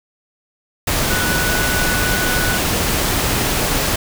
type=tone in noise; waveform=sine; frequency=1480 Hz; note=F#6; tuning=in tune; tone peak=-21 dBFS; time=1.1-2.58 s; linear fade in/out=5 ms; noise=pink; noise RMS=-18 dBFS; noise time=0.87-3.96 s; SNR=-6 dB; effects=none